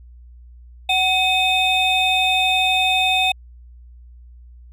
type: tone cluster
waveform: triangle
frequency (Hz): 748 / 2548 / 3619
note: F#5 / D#7 / A7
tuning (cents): +19 / +41 / +48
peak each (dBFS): -18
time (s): 0.89-3.32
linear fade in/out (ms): 5
effects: added 60 Hz sine -40 dBFS peak until 4.72 s